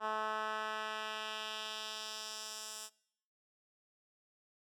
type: tone with band-pass filter sweep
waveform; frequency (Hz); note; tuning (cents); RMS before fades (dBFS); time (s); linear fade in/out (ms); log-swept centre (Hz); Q
10% pulse; 216.3; A3; -29; -41; 0-2.9; 50; 1100 to 8000; 1.4
effects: noise-tail reverb RT60 0.8 s tail -25 dB re dry